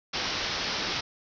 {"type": "low-pass noise", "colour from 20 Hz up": "white", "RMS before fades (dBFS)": -31, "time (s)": [0.13, 1.01], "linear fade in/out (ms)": 10, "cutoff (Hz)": 5700, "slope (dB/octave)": 96, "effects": []}